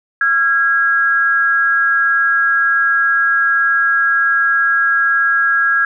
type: tone pair together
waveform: sine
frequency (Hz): 1368.3 / 1647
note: F6 / G#6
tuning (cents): -36 / -15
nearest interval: minor third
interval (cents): 321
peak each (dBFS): -16 / -12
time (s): 0.21-5.85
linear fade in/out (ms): 2
effects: none